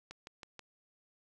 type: click train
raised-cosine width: 0.2 ms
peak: -29 dBFS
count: 4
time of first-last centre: 0.11-0.593 s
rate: 6.21 Hz
effects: none